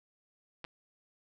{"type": "clicks", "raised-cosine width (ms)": 0.3, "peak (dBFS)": -26, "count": 2, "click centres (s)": [0.643, 0.649], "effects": []}